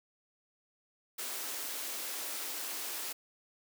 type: high-pass noise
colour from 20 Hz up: white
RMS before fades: -39 dBFS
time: 1.18-3.13 s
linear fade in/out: 10 ms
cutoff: 250 Hz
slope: 48 dB/octave
effects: none